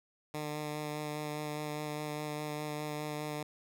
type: tone with vibrato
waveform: 10% pulse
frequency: 150.4 Hz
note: D3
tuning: 42 cents sharp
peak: -28 dBFS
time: 0.34-3.43 s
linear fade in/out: 2 ms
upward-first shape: sine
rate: 4.9 Hz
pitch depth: 13 cents each way
effects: none